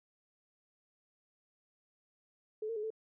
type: tone with pitch steps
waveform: sine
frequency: 431.4 / 456.7 / 422.6 / 440.4 Hz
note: A4 / A#4 / G#4 / A4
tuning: -34 / -36 / +30 / +2 cents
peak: -35 dBFS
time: 2.62-2.904 s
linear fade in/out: 5 ms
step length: 71 ms
effects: none